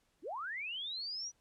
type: linear sweep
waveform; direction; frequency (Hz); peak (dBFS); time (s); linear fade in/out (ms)
sine; up; 246.9 to 5920; -38; 0.22-1.32; 50
effects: pink hiss -75 dBFS RMS until 1.4 s + low-pass 11000 Hz 12 dB/octave